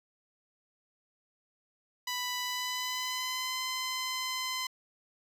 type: tone with pitch glide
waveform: 10% pulse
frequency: 990 to 1026.7 Hz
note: B5 to C6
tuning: +4 to -33 cents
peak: -24 dBFS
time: 2.07-4.67 s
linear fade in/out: 5 ms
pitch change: +63 cents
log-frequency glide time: 2.39-3.61 s
effects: resampled to 32000 Hz